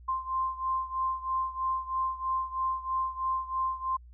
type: beating tone pair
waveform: sine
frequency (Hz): 1046.5 / 1049.6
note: C6 / C6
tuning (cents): 0 / +5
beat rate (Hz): 3.1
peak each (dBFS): -30 / -33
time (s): 0.08-3.97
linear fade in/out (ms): 10
effects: added 60 Hz sine -48 dBFS peak until 4.13 s